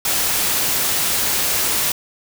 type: noise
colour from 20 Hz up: white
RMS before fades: -19 dBFS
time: 0.05-1.92 s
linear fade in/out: 2 ms
effects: none